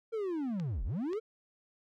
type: linear two-way sweep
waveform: triangle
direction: down then up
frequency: 464.7 to 32.9 to 464.7 Hz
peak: -30 dBFS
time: 0.12-1.2 s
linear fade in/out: 20 ms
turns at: 0.84 s
type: clicks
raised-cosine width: 0.2 ms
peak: -31 dBFS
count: 2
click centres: 0.599 / 1.132 s
effects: none